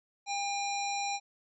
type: harmonic tone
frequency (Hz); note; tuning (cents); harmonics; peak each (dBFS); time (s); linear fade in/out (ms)
804; G5; +44; 1 / 3 / 5 / 7 / 9; -33 / -38 / -40 / -41 / -43; 0.26-1.2; 50
effects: none